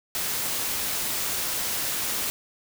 white noise, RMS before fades -28 dBFS, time 0.15-2.3 s, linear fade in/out 0 ms, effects none

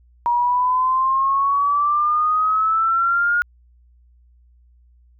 sine exponential sweep, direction up, 950 to 1435 Hz, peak -15 dBFS, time 0.26-3.42 s, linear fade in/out 0 ms, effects added 60 Hz sine -50 dBFS peak until 5.19 s

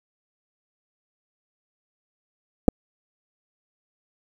clicks, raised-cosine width 2 ms, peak -3 dBFS, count 2, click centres 2.682 / 2.686 s, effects 7-bit

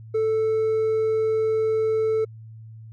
sine tone with hard clipping, 440 Hz, A4, in tune, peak -20 dBFS, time 0.14-2.25 s, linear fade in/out 10 ms, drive 2 dB, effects added 111 Hz sine -39 dBFS peak until 2.92 s

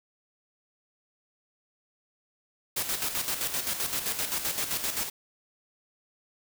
white noise with tremolo, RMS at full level -29 dBFS, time 2.76-5.1 s, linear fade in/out 10 ms, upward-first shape square, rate 7.7 Hz, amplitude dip 55%, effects none

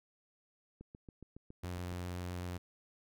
click train, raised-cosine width 3 ms, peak -37 dBFS, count 9, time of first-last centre 0.81-1.921 s, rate 7.2 Hz
sawtooth tone, 89.2 Hz, F2, 37 cents sharp, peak -35 dBFS, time 1.63-2.58 s, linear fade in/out 10 ms
effects none

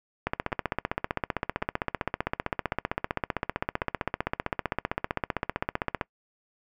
two click trains, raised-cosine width 0.5 ms, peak -20 / -11 dBFS, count 4 / 90, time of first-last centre 0.52-3.82 / 0.27-6.012 s, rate 0.909 / 15.5 Hz, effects noise-tail reverb RT60 0.1 s tail -23 dB re dry

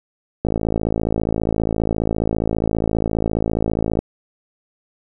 click train, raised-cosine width 2 ms, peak -6 dBFS, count 195, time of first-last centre 0.45-3.99 s, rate 54.8 Hz, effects none

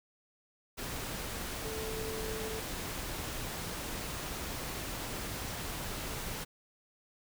sine tone in noise, 440 Hz, A4, in tune, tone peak -39 dBFS, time 1.64-2.61 s, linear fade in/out 20 ms, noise pink, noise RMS -39 dBFS, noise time 0.77-6.45 s, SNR -3 dB, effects none

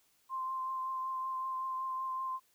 sine tone with vibrato, 1046.5 Hz, C6, in tune, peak -34 dBFS, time 0.29-2.4 s, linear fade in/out 50 ms, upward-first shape triangle, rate 5.3 Hz, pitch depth 17 cents each way, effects white hiss -71 dBFS RMS until 2.54 s

